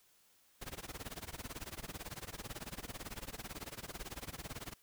pink noise with tremolo, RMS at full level -43 dBFS, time 0.61-4.74 s, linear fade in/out 10 ms, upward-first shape sine, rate 18 Hz, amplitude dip 95%, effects white hiss -69 dBFS RMS until 4.82 s

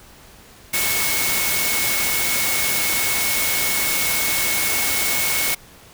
sine tone in noise, 2200 Hz, C#7, 14 cents flat, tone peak -25 dBFS, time 0.73-5.55 s, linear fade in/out 10 ms, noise white, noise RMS -21 dBFS, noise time 0.73-5.55 s, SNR -7 dB, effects pink hiss -46 dBFS RMS until 5.93 s

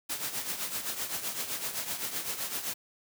white noise with tremolo, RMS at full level -32 dBFS, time 0.09-2.74 s, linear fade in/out 10 ms, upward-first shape triangle, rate 7.8 Hz, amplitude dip 70%, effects high-pass 100 Hz 12 dB/octave

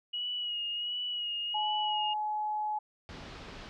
sine tone with vibrato, 2901 Hz, F#7, 35 cents flat, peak -32 dBFS, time 0.13-2.14 s, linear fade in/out 10 ms, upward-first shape sine, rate 1.4 Hz, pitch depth 33 cents each way
sine tone, 849 Hz, G#5, 38 cents sharp, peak -30 dBFS, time 1.54-2.79 s, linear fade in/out 10 ms
pink low-pass noise, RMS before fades -46 dBFS, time 3.09-3.69 s, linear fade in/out 0 ms, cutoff 4900 Hz, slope 24 dB/octave
effects none

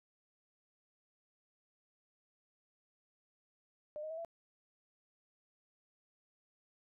sine tone with pitch steps, 602 / 623.6 / 646 / 669.1 Hz, D5 / D#5 / E5 / E5, +43 / +4 / -35 / +26 cents, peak -40 dBFS, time 3.96-4.248 s, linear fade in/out 0 ms, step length 72 ms, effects none

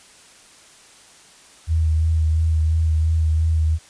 sine tone with vibrato, 79.8 Hz, D#2, 44 cents sharp, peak -15 dBFS, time 1.67-3.79 s, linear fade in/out 50 ms, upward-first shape sine, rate 2.9 Hz, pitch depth 25 cents each way, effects white hiss -48 dBFS RMS until 3.89 s + resampled to 22050 Hz

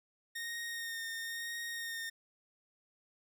sawtooth tone with vibrato, 1846 Hz, A#6, 17 cents flat, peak -35 dBFS, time 0.35-2.1 s, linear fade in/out 10 ms, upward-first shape sine, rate 1 Hz, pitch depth 18 cents each way, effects none

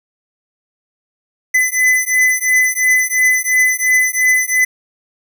square beating tone pair, 2012 / 2014.9 Hz, B6 / B6, +32 / +34 cents, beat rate 2.9 Hz, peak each -15 dBFS, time 1.54-4.65 s, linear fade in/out 10 ms, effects none

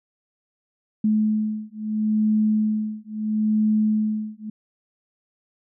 sine beating tone pair, 214.5 / 215.25 Hz, A3 / A3, -44 / -38 cents, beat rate 0.75 Hz, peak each -22 dBFS, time 1.04-4.5 s, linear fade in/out 5 ms, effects none

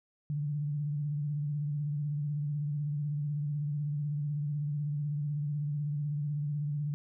sine tone with vibrato, 146.83 Hz, D3, in tune, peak -30 dBFS, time 0.3-6.94 s, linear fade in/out 0 ms, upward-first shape sine, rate 16 Hz, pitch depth 53 cents each way, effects none

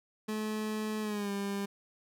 30% pulse tone with pitch glide, 215.3 to 199.73 Hz, A3 to G3, -37 to +33 cents, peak -30 dBFS, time 0.28-1.66 s, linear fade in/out 10 ms, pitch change -130 cents, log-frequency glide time 1.01-1.31 s, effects none

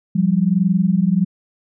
sine tone pair together, 174.62 / 196 Hz, F3 / G3, 0 / 0 cents, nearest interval major second, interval 200 cents, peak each -16 / -16 dBFS, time 0.15-1.25 s, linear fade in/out 10 ms, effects none

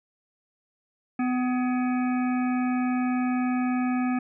harmonic tone with a mistuned harmonic, 251.3 Hz, B3, 30 cents sharp, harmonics 1 / 3 / 5 / 7 / 9 / 10, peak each -23 / -33 / -37 / -40 / -42 / -43 dBFS, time 1.19-4.19 s, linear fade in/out 5 ms, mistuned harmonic 7, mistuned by -66 cents, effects none

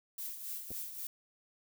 violet noise with tremolo, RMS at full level -40 dBFS, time 0.18-1.07 s, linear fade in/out 2 ms, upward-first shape sine, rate 3.7 Hz, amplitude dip 55%
clicks, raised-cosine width 2 ms, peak -35 dBFS, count 2, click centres 0.706 / 0.716 s
effects none

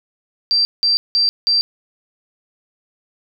sine tone bursts, 4699 Hz, D8, in tune, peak -12 dBFS, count 4, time 0.51-1.61 s, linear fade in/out 0 ms, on 140 ms, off 180 ms, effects none

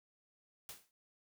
white noise with exponential decay, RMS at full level -45 dBFS, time 0.69-0.91 s, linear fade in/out 1 ms, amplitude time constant 47 ms, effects none

